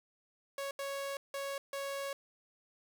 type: tone bursts at uneven times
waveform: sawtooth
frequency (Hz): 554.4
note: C#5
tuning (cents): 0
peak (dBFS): -33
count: 4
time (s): 0.58-0.71 / 0.79-1.17 / 1.34-1.58 / 1.73-2.13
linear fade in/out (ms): 2
effects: none